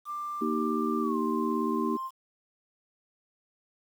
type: tone with pitch glide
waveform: sine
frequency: 1185 to 1049.6 Hz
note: D6 to C6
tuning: +15 to +5 cents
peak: -32 dBFS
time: 0.05-2.11 s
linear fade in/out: 50 ms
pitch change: -210 cents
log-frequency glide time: 1.01-1.18 s
type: harmonic tone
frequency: 77.78 Hz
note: D#2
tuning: in tune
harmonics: 3 / 4 / 5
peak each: -30 / -31 / -32 dBFS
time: 0.41-1.97 s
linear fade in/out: 10 ms
effects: 9-bit